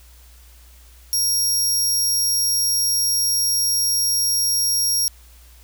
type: tone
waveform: 20% pulse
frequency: 5600 Hz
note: F8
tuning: 4 cents sharp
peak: -12 dBFS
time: 1.13-5.08 s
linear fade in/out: 0 ms
effects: added 60 Hz sine -45 dBFS peak until 5.63 s + white hiss -52 dBFS RMS until 5.63 s